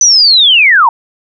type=linear sweep; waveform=sine; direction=down; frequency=6080 to 861 Hz; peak=-3 dBFS; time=0.01-0.89 s; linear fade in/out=2 ms; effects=none